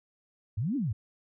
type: exponential two-way sweep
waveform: sine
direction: up then down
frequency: 91.7 to 304 to 91.7 Hz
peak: -27 dBFS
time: 0.57-0.93 s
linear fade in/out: 10 ms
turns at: 0.76 s
effects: none